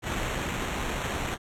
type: noise with sample-and-hold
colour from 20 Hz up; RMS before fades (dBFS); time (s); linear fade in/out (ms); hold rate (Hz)
pink; -31; 0.02-1.38; 50; 4900
effects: low-pass 11000 Hz 12 dB/octave